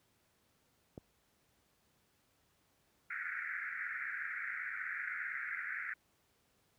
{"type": "click", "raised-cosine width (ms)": 2, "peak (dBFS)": -32, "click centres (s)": 0.978}
{"type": "band-pass noise", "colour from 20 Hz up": "pink", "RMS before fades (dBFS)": -41, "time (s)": [3.1, 5.94], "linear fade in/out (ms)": 5, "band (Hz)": [1400, 2200], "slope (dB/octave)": 96}
{"effects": ["pink hiss -74 dBFS RMS until 6.78 s", "high-pass 60 Hz 12 dB/octave"]}